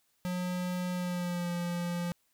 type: tone with pitch glide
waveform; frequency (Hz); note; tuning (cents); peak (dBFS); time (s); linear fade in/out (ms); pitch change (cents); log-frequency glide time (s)
square; 180.2 to 174.06; F#3 to F3; -45 to -6; -32; 0.25-2.12; 0; -61; 0.93-1.51
effects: white hiss -73 dBFS RMS until 2.33 s